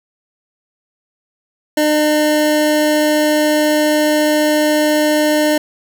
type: tone pair together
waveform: square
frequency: 302.4 / 605.6 Hz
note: D#4 / D#5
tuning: -49 / -47 cents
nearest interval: octave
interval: 1202 cents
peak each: -15 dBFS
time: 1.77-5.58 s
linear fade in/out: 5 ms
effects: none